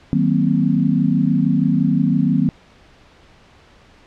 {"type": "chord", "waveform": "sine", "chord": "C half-diminished seventh", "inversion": "first", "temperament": "just", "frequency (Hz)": [156.98, 188.37, 235.5, 261.6], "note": ["Eb3", "Gb3", "Bb3", "C4"], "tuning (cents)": [16, 31, 18, 0], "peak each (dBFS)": -19, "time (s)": [0.13, 2.49], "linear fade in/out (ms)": 0, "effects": ["pink hiss -49 dBFS RMS until 4.06 s", "low-pass 4000 Hz 12 dB/octave"]}